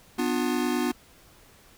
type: chord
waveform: square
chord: B diminished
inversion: none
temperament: just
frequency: 246.9 / 296.3 / 355.6 Hz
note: B3 / D4 / F4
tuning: 0 / +15 / +31 cents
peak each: -28 / -30 / -30 dBFS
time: 0.18-0.92 s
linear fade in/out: 10 ms
effects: pink hiss -55 dBFS RMS until 1.77 s